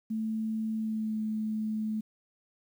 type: tone with pitch glide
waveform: sine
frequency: 220 to 216.6 Hz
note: A3 to A3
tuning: 0 to -27 cents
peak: -29 dBFS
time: 0.1-2.01 s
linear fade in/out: 10 ms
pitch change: -27 cents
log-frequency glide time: 0.76-1.2 s
effects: 10-bit